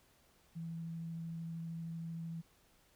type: tone with vibrato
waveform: sine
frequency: 165.3 Hz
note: E3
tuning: 5 cents sharp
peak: -40 dBFS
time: 0.55-2.42 s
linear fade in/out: 20 ms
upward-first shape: sine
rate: 13 Hz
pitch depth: 9 cents each way
effects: pink hiss -69 dBFS RMS until 2.95 s